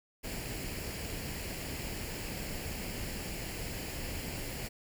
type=noise with comb filter; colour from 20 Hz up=pink; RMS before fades=-39 dBFS; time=0.23-4.69 s; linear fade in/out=20 ms; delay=0.41 ms; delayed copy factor=+0.55; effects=none